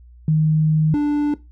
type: tone pair in turn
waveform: sine / triangle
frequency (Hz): 155.6 / 293.7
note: D#3 / D4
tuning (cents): 0 / 0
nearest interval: major seventh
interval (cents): 1100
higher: second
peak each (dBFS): -13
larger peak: neither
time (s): 0.28-0.94 / 0.94-1.34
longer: first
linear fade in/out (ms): 2
effects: noise-tail reverb RT60 0.2 s tail -17 dB re dry + added 60 Hz sine -42 dBFS peak until 1.51 s